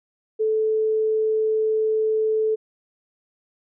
sine tone, 436.4 Hz, A4, 14 cents flat, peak -18 dBFS, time 0.39-2.56 s, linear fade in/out 20 ms, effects none

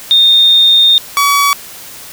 sine / sawtooth tone pair in turn, 3659 / 1135.3 Hz, A#7 / C#6, -33 / +41 cents, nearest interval octave + minor sixth, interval 2026 cents, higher first, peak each -4 dBFS, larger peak neither, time 0.11-0.98 / 1.17-1.53 s, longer first, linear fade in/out 0 ms, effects white hiss -31 dBFS RMS until 2.12 s

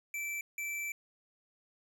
square tone bursts at uneven times, 2329 Hz, D7, 15 cents flat, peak -36 dBFS, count 2, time 0.14-0.41 / 0.58-0.92 s, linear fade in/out 2 ms, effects none

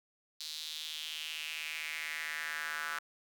square tone with high-pass filter sweep, 77.78 Hz, D#2, in tune, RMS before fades -40 dBFS, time 0.4-2.99 s, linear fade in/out 5 ms, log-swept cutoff 4200 to 1400 Hz, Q 3.9, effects none

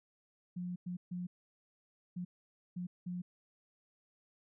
sine tone bursts at uneven times, 178.4 Hz, F3, 37 cents sharp, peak -37 dBFS, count 6, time 0.56-0.76 / 0.86-0.97 / 1.11-1.27 / 2.16-2.25 / 2.76-2.87 / 3.06-3.22 s, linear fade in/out 10 ms, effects none

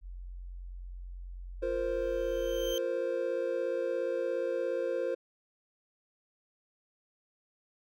sine tone, 44.63 Hz, F1, 38 cents sharp, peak -40 dBFS, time 0.01-2.76 s, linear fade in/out 50 ms
triangle chord, F suspended fourth, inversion none, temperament equal, 349.2 / 466.2 / 523.3 Hz, F4 / Bb4 / C5, 0 / 0 / 0 cents, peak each -35 / -33 / -30 dBFS, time 1.62-5.15 s, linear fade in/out 10 ms
35% pulse tone with exponential growth, 3136 Hz, G7, in tune, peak -33 dBFS, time 1.76-2.78 s, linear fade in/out 0 ms, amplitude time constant 220 ms
effects none

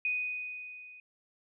sine tone with level ramp, 2489 Hz, D#7, in tune, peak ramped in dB -27 to -49 dBFS, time 0.05-1 s, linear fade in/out 2 ms, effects none

